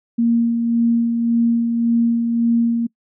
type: tone with tremolo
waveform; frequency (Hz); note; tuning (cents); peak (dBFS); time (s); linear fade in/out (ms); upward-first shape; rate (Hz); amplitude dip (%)
sine; 233.1; A#3; 0; -12; 0.18-2.87; 10; sine; 1.8; 40
effects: noise-tail reverb RT60 0.1 s tail -25 dB re dry